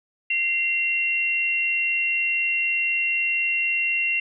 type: tone pair together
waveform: sine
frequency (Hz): 2093 / 2742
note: C7 / F7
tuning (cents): 0 / -32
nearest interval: perfect fourth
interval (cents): 468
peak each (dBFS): -27 / -21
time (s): 0.3-4.2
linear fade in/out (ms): 5
effects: none